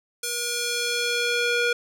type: tone with band-pass filter sweep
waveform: square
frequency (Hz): 478.7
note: A#4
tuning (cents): +46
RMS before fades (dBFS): -25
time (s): 0.23-1.73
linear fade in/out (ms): 5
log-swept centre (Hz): 8600 to 2100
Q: 0.81
effects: none